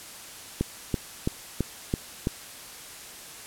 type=click train; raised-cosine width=3 ms; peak=-11 dBFS; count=6; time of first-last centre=0.61-2.271 s; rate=3.01 Hz; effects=white hiss -43 dBFS RMS until 3.46 s + low-pass 12000 Hz 12 dB/octave